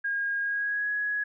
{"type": "tone with pitch glide", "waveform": "sine", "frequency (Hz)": [1627, 1674.7], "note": ["G#6", "G#6"], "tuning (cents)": [-36, 14], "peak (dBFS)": -26, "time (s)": [0.04, 1.24], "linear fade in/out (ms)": 10, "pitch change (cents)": 50, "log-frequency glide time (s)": [0.41, 0.9], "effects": []}